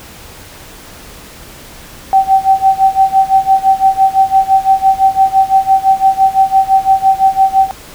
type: tone with tremolo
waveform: sine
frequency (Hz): 772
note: G5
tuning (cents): -27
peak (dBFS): -3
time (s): 2.13-7.71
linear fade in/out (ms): 0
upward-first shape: sine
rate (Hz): 5.9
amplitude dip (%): 90
effects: pink hiss -34 dBFS RMS until 7.94 s